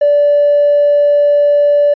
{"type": "tone", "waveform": "triangle", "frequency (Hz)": 581, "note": "D5", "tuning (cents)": -19, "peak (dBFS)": -3, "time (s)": [0.01, 1.94], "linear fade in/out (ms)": 10, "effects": ["tanh soft clip ceiling -4 dBFS", "resampled to 11025 Hz"]}